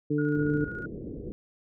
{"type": "harmonic tone", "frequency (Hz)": 148.1, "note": "D3", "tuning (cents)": 15, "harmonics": [1, 2, 3], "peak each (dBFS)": [-29, -26, -30], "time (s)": [0.1, 0.65], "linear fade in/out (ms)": 10}
{"type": "tone with tremolo", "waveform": "sine", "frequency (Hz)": 1440, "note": "F#6", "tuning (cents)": -47, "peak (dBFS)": -35, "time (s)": [0.18, 0.86], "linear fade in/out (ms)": 5, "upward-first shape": "square", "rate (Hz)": 14, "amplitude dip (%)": 35}
{"type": "low-pass noise", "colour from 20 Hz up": "white", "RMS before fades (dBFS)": -38, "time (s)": [0.35, 1.32], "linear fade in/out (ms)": 0, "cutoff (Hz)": 460, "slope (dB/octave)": 48}
{"effects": []}